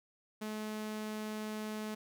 sawtooth tone, 214.7 Hz, A3, 42 cents flat, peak -34 dBFS, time 0.41-1.95 s, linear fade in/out 10 ms, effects none

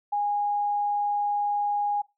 sine tone, 822 Hz, G#5, 18 cents flat, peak -23 dBFS, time 0.12-2.02 s, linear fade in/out 10 ms, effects noise-tail reverb RT60 0.2 s tail -20 dB re dry

